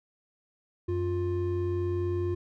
triangle tone pair together, 92.32 / 352.3 Hz, F#2 / F4, -3 / +15 cents, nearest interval octave + major seventh, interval 2318 cents, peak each -28 / -27 dBFS, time 0.88-2.35 s, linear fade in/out 10 ms, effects none

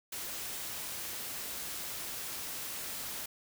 white noise, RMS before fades -40 dBFS, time 0.12-3.26 s, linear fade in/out 5 ms, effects none

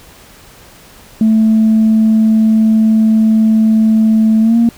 sine tone with pitch glide, 220 to 232.8 Hz, A3 to A#3, 0 to -2 cents, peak -5 dBFS, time 1.21-4.69 s, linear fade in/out 2 ms, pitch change +98 cents, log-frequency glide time 4.41-4.57 s, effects tanh soft clip ceiling -3 dBFS + pink hiss -40 dBFS RMS until 4.77 s

